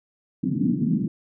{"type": "band-pass noise", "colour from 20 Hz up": "white", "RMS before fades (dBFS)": -23, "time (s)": [0.43, 1.08], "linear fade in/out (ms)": 5, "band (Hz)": [140, 280], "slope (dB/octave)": 48, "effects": []}